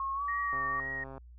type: tone with pitch glide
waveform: sine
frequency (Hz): 1086 to 1144.6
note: C#6 to D6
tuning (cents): -36 to -45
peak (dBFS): -31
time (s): 0-0.8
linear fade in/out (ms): 2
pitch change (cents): +91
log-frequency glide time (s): 0.14-0.23
type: tone with vibrato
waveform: sine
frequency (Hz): 1864.7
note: A#6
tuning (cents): 0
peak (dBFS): -34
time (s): 0.28-1.04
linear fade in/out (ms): 5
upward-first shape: triangle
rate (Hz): 2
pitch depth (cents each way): 30
type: click train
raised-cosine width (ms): 1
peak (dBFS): -32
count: 88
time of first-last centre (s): 0.53-1.179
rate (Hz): 134
effects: added 60 Hz sine -49 dBFS peak until 1.38 s